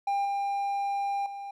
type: tone with level steps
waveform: triangle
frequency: 799 Hz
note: G5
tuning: 33 cents sharp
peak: -23 / -25 / -34 dBFS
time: 0.07-1.51 s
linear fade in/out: 5 ms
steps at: 0.25 / 1.26 s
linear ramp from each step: 2 ms
effects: none